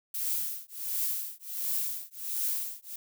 violet noise with tremolo, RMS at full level -29 dBFS, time 0.14-2.96 s, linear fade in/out 5 ms, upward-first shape triangle, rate 1.4 Hz, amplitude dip 100%, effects none

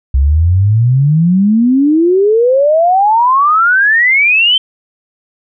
sine exponential sweep, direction up, 64.4 to 3136 Hz, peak -6 dBFS, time 0.14-4.58 s, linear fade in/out 5 ms, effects none

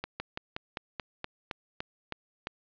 slowing click train, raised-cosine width 0.3 ms, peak -18 dBFS, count 11, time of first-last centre 0.04-2.471 s, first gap 160 ms, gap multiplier 1.09, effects resampled to 11025 Hz + 10-bit

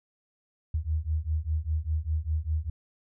sine beating tone pair, 75.9 / 80.9 Hz, D#2 / E2, -42 / -32 cents, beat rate 5 Hz, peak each -29 / -29 dBFS, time 0.74-2.7 s, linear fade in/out 5 ms, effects none

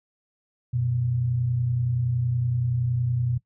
sine tone pair together, 92.23 / 122.9 Hz, F#2 / B2, -5 / -8 cents, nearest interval perfect fourth, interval 497 cents, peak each -32 / -22 dBFS, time 0.73-3.38 s, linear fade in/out 10 ms, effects noise-tail reverb RT60 0.1 s tail -19 dB re dry

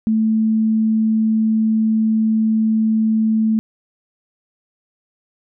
sine tone, 220 Hz, A3, in tune, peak -13 dBFS, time 0.07-3.59 s, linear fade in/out 0 ms, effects none

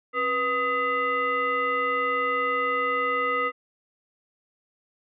sine tone with frequency modulation, 1253 Hz, D#6, 12 cents sharp, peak -22 dBFS, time 0.13-3.52 s, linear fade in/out 50 ms, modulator 762 Hz, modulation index 1.1, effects none

